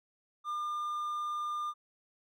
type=tone; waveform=triangle; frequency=1203 Hz; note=D6; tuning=41 cents sharp; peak=-31 dBFS; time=0.44-1.74 s; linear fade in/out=50 ms; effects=none